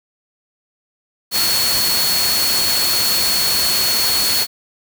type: tone in noise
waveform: sine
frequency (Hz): 4366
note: C#8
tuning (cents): -27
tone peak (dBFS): -17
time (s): 1.31-4.47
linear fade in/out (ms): 50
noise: white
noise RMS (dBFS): -19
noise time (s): 1.31-4.47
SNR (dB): -1
effects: none